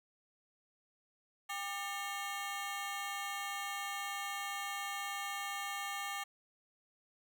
20% pulse ring-modulated tone, 997 Hz, B5, 16 cents sharp, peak -30 dBFS, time 1.49-6.24 s, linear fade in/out 10 ms, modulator 198 Hz, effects none

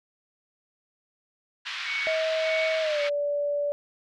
pink band-pass noise, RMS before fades -34 dBFS, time 1.65-3.1 s, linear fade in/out 20 ms, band 1400 to 4200 Hz, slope 24 dB/octave
sine tone with tremolo, 2232 Hz, C#7, 11 cents sharp, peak -27 dBFS, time 1.86-3.07 s, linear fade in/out 2 ms, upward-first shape sine, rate 1.7 Hz, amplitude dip 100%
sine tone with pitch glide, 639 to 579.2 Hz, D#5 to D5, +46 to -24 cents, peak -24 dBFS, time 2.07-3.72 s, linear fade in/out 0 ms, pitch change -170 cents, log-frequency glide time 2.81-3.02 s
effects none

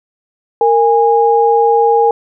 sine tone pair together, 461.3 / 821.9 Hz, A#4 / G#5, -18 / -18 cents, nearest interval minor seventh, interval 1000 cents, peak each -10 dBFS, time 0.61-2.11 s, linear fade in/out 2 ms, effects none

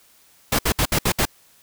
pink noise bursts, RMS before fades -19 dBFS, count 6, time 0.52-1.254 s, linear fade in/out 5 ms, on 69 ms, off 64 ms, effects white hiss -55 dBFS RMS until 1.62 s

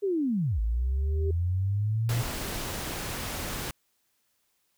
sine linear two-way sweep, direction down then up, 415.3 to 52.5 to 121.3 Hz, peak -24 dBFS, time 0.02-2.23 s, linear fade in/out 20 ms, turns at 0.6 s
sine tone with exponential growth, 392 Hz, G4, in tune, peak -28 dBFS, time 0.71-1.31 s, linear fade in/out 5 ms, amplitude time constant 130 ms
pink noise, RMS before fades -34 dBFS, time 2.09-3.71 s, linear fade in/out 2 ms
effects white hiss -73 dBFS RMS until 4.77 s

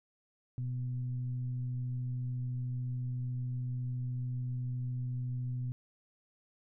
sine tone with frequency modulation, 125.1 Hz, B2, 23 cents sharp, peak -33 dBFS, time 0.58-5.72 s, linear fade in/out 0 ms, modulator 122 Hz, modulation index 0.31, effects none

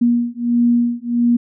sine beating tone pair, 237.8 / 239.3 Hz, A#3 / A#3, +35 / +46 cents, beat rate 1.5 Hz, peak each -16 dBFS, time 0.01-1.37 s, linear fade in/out 10 ms, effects none

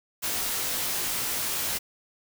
white noise with comb filter, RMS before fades -29 dBFS, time 0.22-1.79 s, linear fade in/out 20 ms, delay 19 ms, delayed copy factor -0.9, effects none

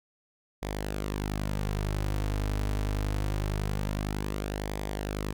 sawtooth tone with flanger, 50.9 Hz, G#1, 34 cents flat, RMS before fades -31 dBFS, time 0.62-5.33 s, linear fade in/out 10 ms, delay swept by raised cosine 0.71 to 5.61 ms, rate 0.24 Hz, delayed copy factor -0.5, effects none

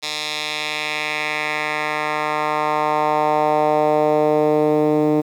10% pulse tone with band-pass filter sweep, 151.7 Hz, D#3, 44 cents flat, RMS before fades -19 dBFS, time 0.02-5.22 s, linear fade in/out 20 ms, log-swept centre 4200 to 330 Hz, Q 1.7, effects 8-bit

